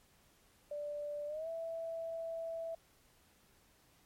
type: tone with pitch glide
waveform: sine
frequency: 587.3 to 659.2 Hz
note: D5 to E5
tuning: 0 to 0 cents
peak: -38 dBFS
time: 0.71-2.75 s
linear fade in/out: 5 ms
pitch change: +200 cents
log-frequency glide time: 1.27-1.48 s
effects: pink hiss -68 dBFS RMS until 4.05 s + MP3 64 kbps